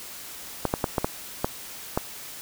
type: clicks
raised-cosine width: 1 ms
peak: -8 dBFS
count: 7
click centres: 0.653 / 0.739 / 0.842 / 0.982 / 1.045 / 1.445 / 1.975 s
effects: white hiss -40 dBFS RMS until 2.41 s